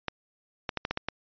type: clicks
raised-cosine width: 0.3 ms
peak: -13 dBFS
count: 7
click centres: 0.083 / 0.692 / 0.773 / 0.851 / 0.91 / 0.974 / 1.086 s
effects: resampled to 11025 Hz